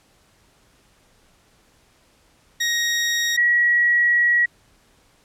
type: tone pair in turn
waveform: 20% pulse / sine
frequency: 1880 / 1917.3 Hz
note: A#6 / A#6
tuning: +14 / +48 cents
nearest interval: unison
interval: 34 cents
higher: second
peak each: -14 dBFS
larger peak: neither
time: 2.6-3.37 / 3.37-4.46 s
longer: second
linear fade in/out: 10 ms
effects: pink hiss -58 dBFS RMS until 5.24 s + low-pass 11000 Hz 12 dB/octave